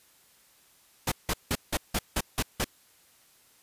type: noise bursts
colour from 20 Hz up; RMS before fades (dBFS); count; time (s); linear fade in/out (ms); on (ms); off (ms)
pink; -27; 8; 1.07-2.644; 5; 48; 170
effects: white hiss -61 dBFS RMS until 3.62 s + resampled to 32000 Hz